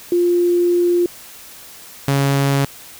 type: tone pair in turn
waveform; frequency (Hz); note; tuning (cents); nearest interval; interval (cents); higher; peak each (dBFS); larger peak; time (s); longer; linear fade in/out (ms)
sine / sawtooth; 350 / 138.9; F4 / C#3; +4 / +4; octave + major third; 1600; first; -12 / -10; second; 0.12-1.06 / 2.08-2.65; first; 2
effects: white hiss -39 dBFS RMS until 2.99 s